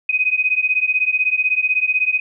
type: beating tone pair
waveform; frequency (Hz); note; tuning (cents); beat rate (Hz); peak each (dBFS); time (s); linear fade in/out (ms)
sine; 2500 / 2516; D#7 / D#7; +8 / +19; 16; -18; 0.09-2.2; 5
effects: none

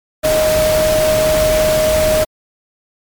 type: tone in noise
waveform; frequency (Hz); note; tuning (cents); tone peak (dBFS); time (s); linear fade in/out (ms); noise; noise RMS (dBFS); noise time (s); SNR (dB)
sine; 622.3; D#5; 0; -11; 0.23-2.25; 20; pink; -19; 0.23-2.25; +5
effects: MP3 96 kbps

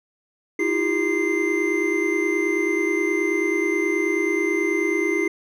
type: tone cluster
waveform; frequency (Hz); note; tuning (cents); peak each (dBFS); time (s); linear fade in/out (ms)
triangle; 319.9 / 349.2 / 398.7 / 2081; D#4 / F4 / G4 / C7; +48 / 0 / +29 / -10; -23; 0.59-5.28; 5
effects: none

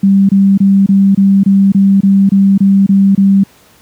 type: tone bursts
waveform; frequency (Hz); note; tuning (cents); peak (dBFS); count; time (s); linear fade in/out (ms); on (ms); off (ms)
sine; 196; G3; 0; -4; 12; 0.03-3.436; 5; 260; 26
effects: pink hiss -45 dBFS RMS until 3.81 s + high-pass 80 Hz 12 dB/octave

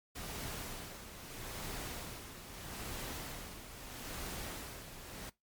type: noise with tremolo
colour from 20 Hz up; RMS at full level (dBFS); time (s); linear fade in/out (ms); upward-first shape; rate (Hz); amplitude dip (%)
pink; -42; 0.15-5.3; 10; sine; 0.78; 60
effects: noise-tail reverb RT60 0.2 s tail -22 dB re dry + MP3 96 kbps

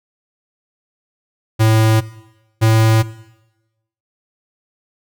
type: tone pair in turn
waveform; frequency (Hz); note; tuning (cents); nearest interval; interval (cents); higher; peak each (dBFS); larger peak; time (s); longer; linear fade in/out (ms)
square; 110.5 / 111.2; A2 / A2; +8 / +19; unison; 11; second; -10; neither; 1.59-2.01 / 2.61-3.03; neither; 20
effects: noise-tail reverb RT60 1.0 s tail -18 dB re dry

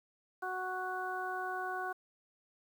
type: harmonic tone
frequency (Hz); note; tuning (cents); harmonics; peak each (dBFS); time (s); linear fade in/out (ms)
370; F#4; 0; 1 / 2 / 3 / 4; -43 / -39 / -42 / -40; 0.42-1.93; 10
effects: 10-bit

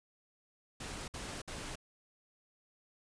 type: noise bursts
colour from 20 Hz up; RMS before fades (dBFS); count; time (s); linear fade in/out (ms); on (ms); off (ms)
pink; -43; 3; 0.8-1.756; 5; 280; 58
effects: resampled to 22050 Hz

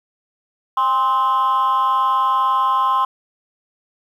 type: tone with amplitude modulation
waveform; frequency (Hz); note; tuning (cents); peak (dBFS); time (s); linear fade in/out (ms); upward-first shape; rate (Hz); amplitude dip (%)
sine; 1046.5; C6; 0; -8; 0.77-3.05; 5; sine; 242; 90
effects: tanh soft clip ceiling -10 dBFS + 8-bit

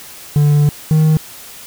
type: tone pair in turn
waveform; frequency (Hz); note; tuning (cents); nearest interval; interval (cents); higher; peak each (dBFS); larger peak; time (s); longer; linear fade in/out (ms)
triangle; 146.83 / 156; D3 / D#3; 0 / +5; minor second; 105; second; -6; neither; 0.36-0.69 / 0.91-1.17; first; 0
effects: white hiss -35 dBFS RMS until 1.66 s

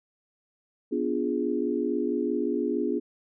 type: chord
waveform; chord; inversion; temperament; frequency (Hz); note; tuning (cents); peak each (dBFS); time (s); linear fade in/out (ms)
sine; B diminished seventh; none; equal with one note detuned; 246.9 / 291.6 / 349.2 / 415.3; B3 / D4 / F4 / Ab4; 0 / -12 / 0 / 0; -30; 0.91-3; 20
effects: none

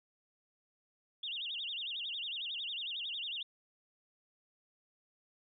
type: tone with vibrato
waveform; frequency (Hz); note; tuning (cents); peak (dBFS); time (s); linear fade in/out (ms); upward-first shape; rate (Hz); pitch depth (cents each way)
sine; 3213; G7; +42; -37; 1.23-3.43; 5; sine; 11; 270
effects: none

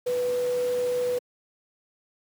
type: tone in noise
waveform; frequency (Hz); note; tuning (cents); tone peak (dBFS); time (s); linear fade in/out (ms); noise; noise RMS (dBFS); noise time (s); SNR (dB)
sine; 493.9; B4; 0; -23; 0.06-1.19; 10; pink; -40; 0.06-1.19; +14
effects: high-pass 150 Hz 12 dB/octave

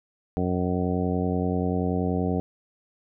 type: harmonic tone with a mistuned harmonic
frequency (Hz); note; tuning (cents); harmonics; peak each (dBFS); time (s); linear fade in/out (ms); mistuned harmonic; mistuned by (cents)
90.4; F#2; -40; 1 / 2 / 3 / 4 / 5 / 6 / 7 / 8; -29 / -27 / -29 / -34 / -31 / -38 / -36 / -35; 0.37-2.4; 0; 8; +69
effects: none

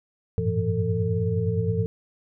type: tone cluster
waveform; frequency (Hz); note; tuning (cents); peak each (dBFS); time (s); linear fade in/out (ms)
sine; 94.3 / 103.5 / 113.3 / 169.3 / 448; F#2 / G#2 / A#2 / E3 / A4; +33 / -5 / -49 / +46 / +31; -28; 0.38-1.86; 0
effects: none

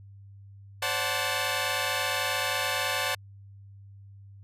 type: chord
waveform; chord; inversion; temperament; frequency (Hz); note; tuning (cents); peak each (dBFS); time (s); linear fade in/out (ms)
10% pulse; D dominant seventh; third; equal with one note detuned; 523.3 / 576.9 / 740 / 880; C5 / D5 / F#5 / A5; 0 / -31 / 0 / 0; -24; 0.82-3.15; 5
effects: added 99 Hz sine -46 dBFS peak until 4.43 s + resampled to 32000 Hz

